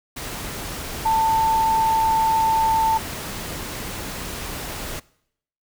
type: tone in noise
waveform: sine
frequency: 890 Hz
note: A5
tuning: 20 cents sharp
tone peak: -16 dBFS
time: 1.05-2.98 s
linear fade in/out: 10 ms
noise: pink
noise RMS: -31 dBFS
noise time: 0.16-5 s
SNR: +12 dB
effects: noise-tail reverb RT60 0.7 s tail -22 dB re dry